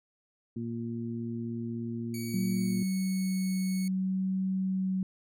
harmonic tone, 116.54 Hz, A#2, in tune, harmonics 1 / 2 / 3, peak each -38 / -34 / -42 dBFS, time 0.56-2.83 s, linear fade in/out 5 ms
10% pulse tone with pitch glide, 2257 to 2212 Hz, C#7 to C#7, +31 to -4 cents, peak -33 dBFS, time 2.14-3.88 s, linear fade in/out 2 ms, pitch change -35 cents, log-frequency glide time 2.49-2.81 s
sine tone with vibrato, 188.4 Hz, F#3, 32 cents sharp, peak -27 dBFS, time 2.34-5.03 s, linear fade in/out 2 ms, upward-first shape sine, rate 0.59 Hz, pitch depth 8 cents each way
effects none

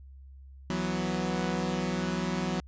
sawtooth chord, E suspended second, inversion none, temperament equal, 164.81 / 185 / 246.9 Hz, E3 / F#3 / B3, 0 / 0 / 0 cents, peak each -30 / -27 / -31 dBFS, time 0.7-2.6 s, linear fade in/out 0 ms, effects added 67 Hz sine -46 dBFS peak until 2.67 s + resampled to 16000 Hz

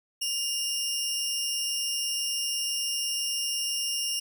25% pulse tone pair together, 2826 / 5420 Hz, F7 / E8, +20 / +47 cents, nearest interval major seventh, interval 1127 cents, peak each -26 / -26 dBFS, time 0.21-4.2 s, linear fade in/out 10 ms, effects none

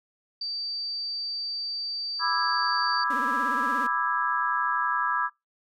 sine tone, 4640 Hz, D8, 22 cents flat, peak -29 dBFS, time 0.41-3.04 s, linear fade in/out 5 ms
sine chord, E dominant seventh, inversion second, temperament just, 988.9 / 1186.7 / 1318.5 / 1648.1 Hz, B5 / D6 / E6 / G#6, +2 / +18 / 0 / -14 cents, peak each -29 dBFS, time 2.19-5.3 s, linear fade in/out 50 ms
35% pulse tone with vibrato, 260.2 Hz, C4, 9 cents flat, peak -33 dBFS, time 3.1-3.87 s, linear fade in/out 5 ms, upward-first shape sine, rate 17 Hz, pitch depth 190 cents each way
effects noise-tail reverb RT60 0.2 s tail -25 dB re dry

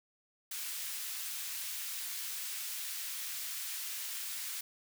white high-pass noise, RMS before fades -40 dBFS, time 0.51-4.61 s, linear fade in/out 5 ms, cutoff 1700 Hz, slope 12 dB/octave, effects none

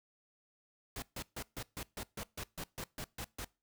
pink noise bursts, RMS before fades -42 dBFS, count 13, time 0.96-3.446 s, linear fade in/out 2 ms, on 62 ms, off 140 ms, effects noise-tail reverb RT60 0.3 s tail -23 dB re dry

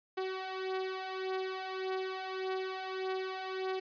sawtooth beating tone pair, 376.2 / 377.9 Hz, F#4 / F#4, +29 / +37 cents, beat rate 1.7 Hz, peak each -36 / -33 dBFS, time 0.17-3.8 s, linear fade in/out 10 ms, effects resampled to 11025 Hz

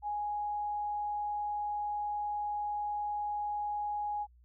sine tone, 830.6 Hz, G#5, in tune, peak -32 dBFS, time 0.02-4.27 s, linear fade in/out 50 ms, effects added 60 Hz sine -58 dBFS peak until 4.44 s

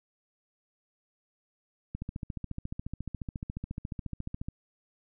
click train, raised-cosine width 5 ms, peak -23 dBFS, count 37, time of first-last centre 1.95-4.485 s, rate 14.2 Hz, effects none

